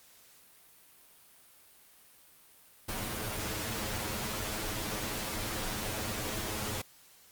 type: noise with comb filter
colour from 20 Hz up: pink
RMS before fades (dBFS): -36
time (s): 2.88-6.82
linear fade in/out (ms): 10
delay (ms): 9.4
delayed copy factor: +0.95
effects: white hiss -59 dBFS RMS until 7.31 s + Opus 48 kbps